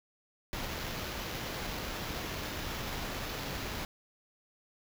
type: noise with sample-and-hold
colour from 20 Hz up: pink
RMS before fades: -38 dBFS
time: 0.53-3.85 s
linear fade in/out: 0 ms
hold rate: 8820 Hz
effects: none